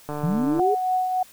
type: click train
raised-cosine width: 1 ms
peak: -17 dBFS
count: 76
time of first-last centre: 0.09-0.597 s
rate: 148 Hz
type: linear sweep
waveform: sine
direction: up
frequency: 146.83 to 430 Hz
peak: -20 dBFS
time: 0.23-0.75 s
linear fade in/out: 10 ms
type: tone with tremolo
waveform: sine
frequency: 740 Hz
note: F#5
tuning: in tune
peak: -18 dBFS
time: 0.59-1.23 s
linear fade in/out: 5 ms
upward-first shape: triangle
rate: 3.5 Hz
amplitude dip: 45%
effects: white hiss -50 dBFS RMS until 1.32 s